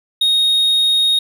triangle tone, 3731 Hz, A#7, 1 cent sharp, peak -10 dBFS, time 0.21-1.19 s, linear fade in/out 5 ms, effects none

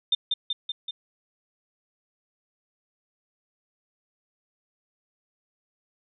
sine tone with echo, 3600 Hz, A7, 39 cents sharp, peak -18 dBFS, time 0.12-0.15 s, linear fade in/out 5 ms, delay 190 ms, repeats 4, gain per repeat -3 dB, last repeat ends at 0.91 s, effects none

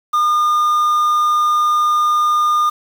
triangle tone with quantisation, 1214 Hz, D#6, 43 cents flat, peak -10 dBFS, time 0.13-2.7 s, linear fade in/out 10 ms, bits 6, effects none

